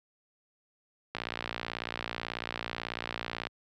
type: click train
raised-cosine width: 0.3 ms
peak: -17 dBFS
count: 136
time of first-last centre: 1.15-3.47 s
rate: 58.2 Hz
effects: high-pass 80 Hz 12 dB/octave